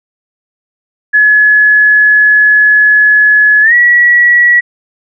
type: tone with pitch glide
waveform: sine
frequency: 1700 to 1930.4 Hz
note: G#6 to B6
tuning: +40 to -40 cents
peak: -3 dBFS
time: 1.13-4.61 s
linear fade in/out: 20 ms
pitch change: +220 cents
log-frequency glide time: 3.62-3.74 s
effects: none